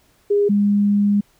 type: tone pair in turn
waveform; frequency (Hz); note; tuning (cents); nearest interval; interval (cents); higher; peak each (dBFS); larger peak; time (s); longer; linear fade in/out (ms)
sine; 407.9 / 203.9; G#4 / G#3; -31 / -32; octave; 1201; first; -13; neither; 0.3-0.49 / 0.49-1.21; second; 10
effects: pink hiss -58 dBFS RMS until 1.39 s